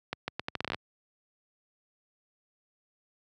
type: accelerating click train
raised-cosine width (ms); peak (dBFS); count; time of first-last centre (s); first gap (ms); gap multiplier
0.3; -15; 12; 0.13-0.745; 150; 0.77
effects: high-pass 80 Hz 12 dB/octave